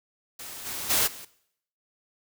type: noise with level steps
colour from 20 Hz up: white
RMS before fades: -40 / -34 / -23 / -43 dBFS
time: 0.39-1.25 s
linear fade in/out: 5 ms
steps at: 0.65 / 0.89 / 1.06 s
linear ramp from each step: 20 ms
effects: noise-tail reverb RT60 0.7 s tail -20 dB re dry